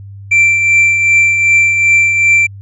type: tone with tremolo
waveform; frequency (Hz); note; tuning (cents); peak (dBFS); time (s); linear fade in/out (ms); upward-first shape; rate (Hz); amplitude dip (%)
triangle; 2349; D7; 0; -3; 0.31-2.47; 10; triangle; 2.6; 50
effects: added 99 Hz sine -28 dBFS peak until 2.61 s + resampled to 22050 Hz